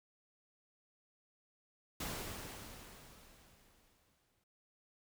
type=noise with exponential decay; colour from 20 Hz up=pink; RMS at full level=-40 dBFS; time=2-4.44 s; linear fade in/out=5 ms; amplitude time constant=530 ms; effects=noise-tail reverb RT60 0.3 s tail -26 dB re dry